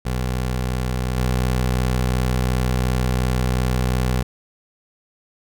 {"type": "tone with level steps", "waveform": "20% pulse", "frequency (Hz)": 62.8, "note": "B1", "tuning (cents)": 30, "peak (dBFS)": [-16, -13], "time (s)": [0.05, 4.23], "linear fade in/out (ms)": 10, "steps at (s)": 1.17, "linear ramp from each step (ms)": 10, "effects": []}